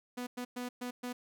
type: tone bursts at uneven times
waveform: sawtooth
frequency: 246.9 Hz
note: B3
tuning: in tune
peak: -33 dBFS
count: 5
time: 0.17-0.27 / 0.37-0.45 / 0.56-0.69 / 0.81-0.91 / 1.03-1.13 s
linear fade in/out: 10 ms
effects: none